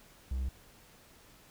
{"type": "tone", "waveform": "triangle", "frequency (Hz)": 64.7, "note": "C2", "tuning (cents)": -19, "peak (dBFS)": -29, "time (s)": [0.31, 0.49], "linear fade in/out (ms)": 5, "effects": ["pink hiss -59 dBFS RMS until 1.5 s"]}